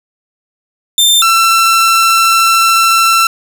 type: tone pair in turn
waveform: sawtooth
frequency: 3586 / 1343.2 Hz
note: A7 / E6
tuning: +32 / +32 cents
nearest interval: octave + perfect fourth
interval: 1700 cents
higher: first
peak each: -3 dBFS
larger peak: neither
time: 0.98-1.22 / 1.22-3.27 s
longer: second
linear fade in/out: 2 ms
effects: none